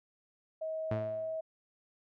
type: tone with pitch glide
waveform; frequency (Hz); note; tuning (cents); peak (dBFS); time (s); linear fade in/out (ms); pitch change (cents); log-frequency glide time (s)
sine; 636 to 641.2; D#5 to E5; +38 to -48; -34; 0.61-1.41; 10; +14; 0.81-1.09
type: tone with exponential decay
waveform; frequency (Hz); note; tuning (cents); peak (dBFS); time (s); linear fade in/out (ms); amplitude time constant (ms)
sawtooth; 110; A2; 0; -27; 0.91-1.37; 5; 99
effects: low-pass 2000 Hz 12 dB/octave